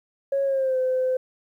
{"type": "tone with pitch glide", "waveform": "sine", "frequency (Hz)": [551, 514.1], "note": ["C#5", "C5"], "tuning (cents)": [-11, -31], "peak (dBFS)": -19, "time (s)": [0.32, 1.17], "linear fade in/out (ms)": 5, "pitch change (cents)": -120, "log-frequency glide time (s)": [0.44, 0.78], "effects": ["tanh soft clip ceiling -16 dBFS", "10-bit"]}